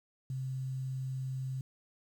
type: tone with quantisation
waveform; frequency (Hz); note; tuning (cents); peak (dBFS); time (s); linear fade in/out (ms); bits
sine; 131.3; C3; +6; -34; 0.3-1.61; 2; 10
effects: none